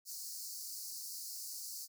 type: high-pass noise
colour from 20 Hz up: pink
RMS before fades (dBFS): -45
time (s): 0.05-1.88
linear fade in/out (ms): 50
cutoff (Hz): 4400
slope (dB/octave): 96
effects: none